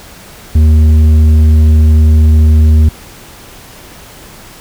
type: tone with tanh clipping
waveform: sine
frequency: 77.78 Hz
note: D#2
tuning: in tune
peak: -4 dBFS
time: 0.55-2.89 s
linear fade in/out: 5 ms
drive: 7 dB
effects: pink hiss -34 dBFS RMS until 4.6 s